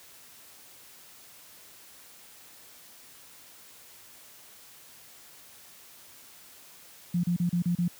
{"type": "tone bursts", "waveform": "sine", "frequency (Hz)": 174.61, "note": "F3", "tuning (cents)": 0, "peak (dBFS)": -23, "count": 6, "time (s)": [7.14, 7.88], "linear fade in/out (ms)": 5, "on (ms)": 95, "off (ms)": 34, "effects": ["white hiss -52 dBFS RMS until 7.99 s", "high-pass 60 Hz 12 dB/octave"]}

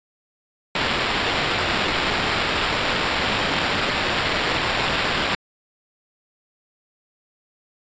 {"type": "noise with sample-and-hold", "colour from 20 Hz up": "white", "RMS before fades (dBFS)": -22, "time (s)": [0.75, 5.35], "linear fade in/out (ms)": 2, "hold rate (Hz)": 6300, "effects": ["resampled to 16000 Hz"]}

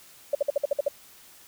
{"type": "tone bursts", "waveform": "sine", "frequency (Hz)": 571, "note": "D5", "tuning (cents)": -49, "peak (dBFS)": -19, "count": 8, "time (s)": [0.33, 0.883], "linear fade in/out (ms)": 5, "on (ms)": 21, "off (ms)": 55, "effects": ["white hiss -52 dBFS RMS until 1.47 s"]}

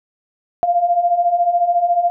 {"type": "beating tone pair", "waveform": "sine", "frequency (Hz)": [686, 700], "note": ["F5", "F5"], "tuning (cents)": [-31, 4], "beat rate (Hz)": 14, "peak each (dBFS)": [-19, -14], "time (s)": [0.63, 2.1], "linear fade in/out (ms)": 0, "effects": []}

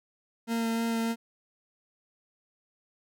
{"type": "tone with vibrato", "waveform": "40% pulse", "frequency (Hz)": 228.8, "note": "A#3", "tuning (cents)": -32, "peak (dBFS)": -26, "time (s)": [0.47, 1.16], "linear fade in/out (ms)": 50, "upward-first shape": "sine", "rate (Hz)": 3.3, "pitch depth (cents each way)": 11, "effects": []}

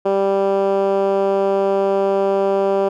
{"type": "tone with band-pass filter", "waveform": "10% pulse", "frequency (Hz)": 196, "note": "G3", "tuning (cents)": 0, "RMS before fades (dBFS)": -17, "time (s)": [0.05, 2.89], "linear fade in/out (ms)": 10, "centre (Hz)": 470, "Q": 2.1, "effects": []}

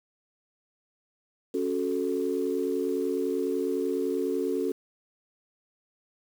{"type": "chord", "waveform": "sine", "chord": "F# minor", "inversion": "second", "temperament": "equal with one note detuned", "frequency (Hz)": [276.2, 370, 440], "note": ["C#4", "F#4", "A4"], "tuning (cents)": [-6, 0, 0], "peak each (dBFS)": [-30, -29, -29], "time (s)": [1.54, 4.72], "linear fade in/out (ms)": 5, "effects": ["tanh soft clip ceiling -16 dBFS", "8-bit"]}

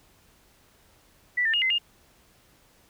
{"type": "tone with pitch steps", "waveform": "sine", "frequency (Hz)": [1966, 1795, 2856, 2059, 2831], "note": ["B6", "A6", "F7", "C7", "F7"], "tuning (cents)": [-8, 34, 38, -28, 23], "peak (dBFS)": -21, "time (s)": [1.37, 1.785], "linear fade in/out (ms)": 10, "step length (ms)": 83, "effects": ["pink hiss -60 dBFS RMS until 2.89 s"]}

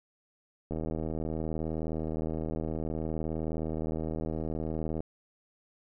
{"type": "click train", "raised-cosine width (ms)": 2, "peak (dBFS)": -21, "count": 342, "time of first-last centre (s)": [0.71, 5.005], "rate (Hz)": 79.4, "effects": []}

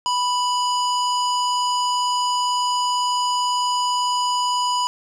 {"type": "tone with low-pass filter", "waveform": "square", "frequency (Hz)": 987.8, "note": "B5", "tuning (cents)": 0, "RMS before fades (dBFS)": -21, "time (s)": [0.06, 4.87], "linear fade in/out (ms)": 0, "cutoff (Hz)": 6300, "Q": 2, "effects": []}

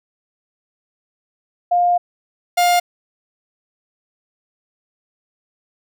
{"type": "tone pair in turn", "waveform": ["sine", "45% pulse"], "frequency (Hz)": [706, 706], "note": ["F5", "F5"], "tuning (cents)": [19, 19], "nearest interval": "unison", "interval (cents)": 0, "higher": "neither", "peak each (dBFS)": -12, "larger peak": "neither", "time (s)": [[1.71, 1.98], [2.57, 2.8]], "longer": "first", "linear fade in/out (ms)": 10, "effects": []}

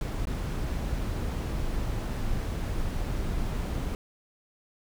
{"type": "noise with dropouts", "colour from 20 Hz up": "brown", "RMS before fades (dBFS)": -30, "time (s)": [0.01, 3.95], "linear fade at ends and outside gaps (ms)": 1, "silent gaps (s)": [0.254, 0.271], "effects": []}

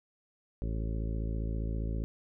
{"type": "harmonic tone", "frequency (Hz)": 55, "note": "A1", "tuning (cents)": 0, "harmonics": [1, 2, 3, 4, 5, 6, 7, 8, 10], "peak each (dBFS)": [-32, -38, -42, -44, -46, -48, -49, -50, -52], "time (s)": [0.62, 2.04], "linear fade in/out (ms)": 0, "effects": []}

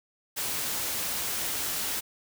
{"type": "noise", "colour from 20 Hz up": "white", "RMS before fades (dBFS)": -31, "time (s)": [0.36, 2.01], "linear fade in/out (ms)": 20, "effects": []}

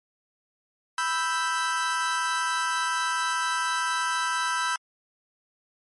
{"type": "chord", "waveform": "40% pulse", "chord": "E minor", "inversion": "second", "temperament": "equal", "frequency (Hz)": [987.8, 1318.5, 1568], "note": ["B5", "E6", "G6"], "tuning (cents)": [0, 0, 0], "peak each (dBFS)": -28, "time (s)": [0.98, 4.76], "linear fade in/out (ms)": 2, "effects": ["MP3 48 kbps"]}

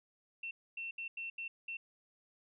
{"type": "tone bursts at uneven times", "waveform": "sine", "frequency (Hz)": 2700, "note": "E7", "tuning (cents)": 41, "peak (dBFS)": -39, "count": 6, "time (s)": [[0.43, 0.51], [0.77, 0.91], [0.98, 1.08], [1.17, 1.3], [1.38, 1.48], [1.68, 1.77]], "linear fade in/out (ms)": 5, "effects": []}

